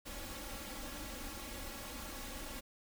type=noise with comb filter; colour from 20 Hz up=pink; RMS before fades=-45 dBFS; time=0.05-2.61 s; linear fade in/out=20 ms; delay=3.6 ms; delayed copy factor=+0.9; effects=none